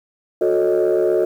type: chord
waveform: sine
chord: D# half-diminished seventh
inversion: first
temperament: equal with one note detuned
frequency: 363.6 / 440 / 554.4 / 622.3 Hz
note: F#4 / A4 / C#5 / D#5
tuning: -30 / 0 / 0 / 0 cents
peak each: -16 / -18 / -22 / -20 dBFS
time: 0.41-1.25 s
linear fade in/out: 5 ms
effects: tanh soft clip ceiling -9 dBFS + 8-bit